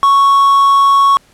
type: tone with quantisation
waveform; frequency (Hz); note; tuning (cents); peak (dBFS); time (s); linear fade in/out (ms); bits
triangle; 1108.7; C#6; 0; -4; 0.03-1.17; 0; 4
effects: pink hiss -49 dBFS RMS until 1.33 s + low-pass 11000 Hz 12 dB/octave